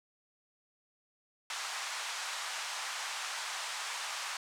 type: band-pass noise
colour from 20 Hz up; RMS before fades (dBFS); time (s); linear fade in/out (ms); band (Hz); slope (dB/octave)
pink; -39; 1.5-4.37; 2; 850 to 8400; 24
effects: none